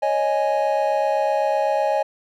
triangle chord, C# suspended second, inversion none, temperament equal, 554.4 / 622.3 / 830.6 Hz, C#5 / D#5 / G#5, 0 / 0 / 0 cents, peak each -21 / -20 / -20 dBFS, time 0.02-2.03 s, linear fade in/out 10 ms, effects none

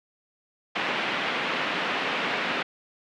white band-pass noise, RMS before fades -28 dBFS, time 0.75-2.63 s, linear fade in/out 10 ms, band 170 to 2900 Hz, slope 24 dB/octave, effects none

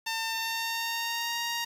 10% pulse tone with pitch glide, 900 to 936.1 Hz, A5 to A#5, +39 to +7 cents, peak -21 dBFS, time 0.06-1.65 s, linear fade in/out 10 ms, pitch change +68 cents, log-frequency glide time 0.29-1.38 s, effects resampled to 32000 Hz + 9-bit

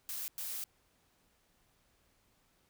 blue noise bursts at uneven times, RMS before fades -40 dBFS, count 2, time 0.09-0.28 / 0.38-0.64 s, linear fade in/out 0 ms, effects pink hiss -72 dBFS RMS until 2.69 s

